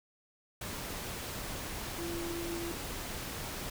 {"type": "tone in noise", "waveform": "sine", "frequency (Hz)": 340, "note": "F4", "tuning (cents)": -46, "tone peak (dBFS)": -37, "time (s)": [1.98, 2.72], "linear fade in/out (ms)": 5, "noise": "pink", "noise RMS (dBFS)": -40, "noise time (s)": [0.61, 3.7], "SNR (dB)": 0, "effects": []}